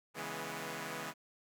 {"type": "chord", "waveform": "5% pulse", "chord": "C# minor seventh", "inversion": "none", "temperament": "equal with one note detuned", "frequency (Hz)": [138.59, 163.39, 207.7, 246.9], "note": ["C#3", "E3", "G#3", "B3"], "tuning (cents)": [0, -15, 0, 0], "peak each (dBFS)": [-36, -33, -34, -34], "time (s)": [0.14, 1.14], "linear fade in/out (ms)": 50, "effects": []}